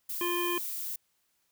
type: noise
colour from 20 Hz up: violet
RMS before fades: -36 dBFS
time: 0.09-0.96 s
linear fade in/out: 5 ms
type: harmonic tone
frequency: 349.2 Hz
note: F4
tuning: in tune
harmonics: 1 / 3 / 5 / 7 / 9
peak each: -31 / -34 / -42 / -38 / -39 dBFS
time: 0.21-0.58 s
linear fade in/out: 2 ms
effects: white hiss -74 dBFS RMS until 1.51 s